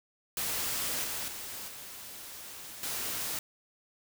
white noise with level steps, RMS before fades -33 / -36 / -41 / -45 / -35 dBFS, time 0.37-3.39 s, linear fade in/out 2 ms, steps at 1.04 / 1.28 / 1.68 / 2.83 s, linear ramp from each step 2 ms, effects none

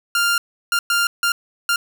sawtooth tone bursts at uneven times, 1396.9 Hz, F6, in tune, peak -12 dBFS, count 5, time 0.15-0.38 / 0.72-0.79 / 0.9-1.07 / 1.23-1.32 / 1.69-1.76 s, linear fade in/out 2 ms, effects none

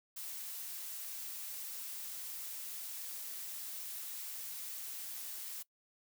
blue noise, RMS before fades -44 dBFS, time 0.16-5.63 s, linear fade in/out 10 ms, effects noise-tail reverb RT60 0.1 s tail -21 dB re dry

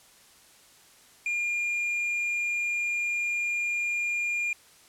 sine tone with hard clipping, 2410 Hz, D7, 44 cents sharp, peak -27 dBFS, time 1.26-4.53 s, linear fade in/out 2 ms, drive 3 dB, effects white hiss -56 dBFS RMS until 4.88 s + low-pass 11000 Hz 12 dB/octave

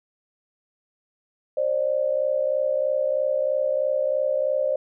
sine tone pair together, 534.9 / 598 Hz, C5 / D5, +38 / +31 cents, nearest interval major second, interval 193 cents, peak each -23 / -23 dBFS, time 1.57-4.76 s, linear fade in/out 5 ms, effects none

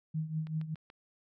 sine tone with tremolo, 157.3 Hz, D#3, 19 cents sharp, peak -29 dBFS, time 0.14-0.75 s, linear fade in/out 10 ms, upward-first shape triangle, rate 5.2 Hz, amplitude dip 80%
click train, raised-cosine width 0.3 ms, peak -36 dBFS, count 4, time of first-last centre 0.47-0.901 s, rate 6.96 Hz
effects none

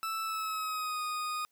40% pulse tone with pitch glide, 1318.5 to 1237.3 Hz, E6 to D#6, 0 to -10 cents, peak -32 dBFS, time 0.03-1.45 s, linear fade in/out 0 ms, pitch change -110 cents, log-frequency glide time 0.23-1.03 s, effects white hiss -75 dBFS RMS until 1.51 s

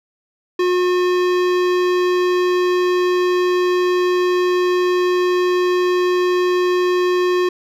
sine tone with hard clipping, 360.6 Hz, F#4, 45 cents flat, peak -16 dBFS, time 0.59-7.49 s, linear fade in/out 5 ms, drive 18 dB, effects none

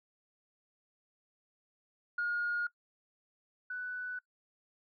sine tone pair in turn, 1430 / 1489.3 Hz, F6 / F#6, +41 / +11 cents, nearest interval minor second, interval 70 cents, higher second, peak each -29 / -36 dBFS, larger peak first, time 2.18-2.67 / 3.7-4.19 s, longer neither, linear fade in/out 5 ms, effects noise-tail reverb RT60 0.1 s tail -23 dB re dry + tanh soft clip ceiling -26 dBFS

